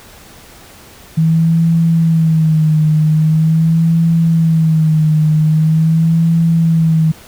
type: tone with vibrato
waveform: sine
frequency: 159.9 Hz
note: D#3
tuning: 48 cents sharp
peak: -8 dBFS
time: 1.17-7.12 s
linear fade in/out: 10 ms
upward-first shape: sine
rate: 0.43 Hz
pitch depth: 61 cents each way
effects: pink hiss -39 dBFS RMS until 7.27 s